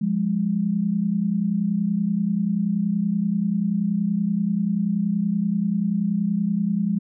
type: tone pair together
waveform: sine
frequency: 176.15 / 206.6 Hz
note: F3 / G#3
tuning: +15 / -9 cents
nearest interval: minor third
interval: 276 cents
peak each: -24 / -21 dBFS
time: 0.01-6.99 s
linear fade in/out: 10 ms
effects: none